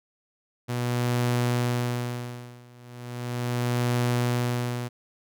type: tone with tremolo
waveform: sawtooth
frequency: 121.8 Hz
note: B2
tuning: 24 cents flat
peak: -18 dBFS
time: 0.68-4.89 s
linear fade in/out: 20 ms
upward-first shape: sine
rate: 0.37 Hz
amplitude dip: 95%
effects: none